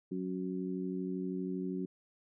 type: harmonic tone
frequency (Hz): 92.6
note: F#2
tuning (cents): +2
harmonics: 2 / 3 / 4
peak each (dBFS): -37 / -39 / -40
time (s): 0.11-1.86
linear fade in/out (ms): 10
effects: none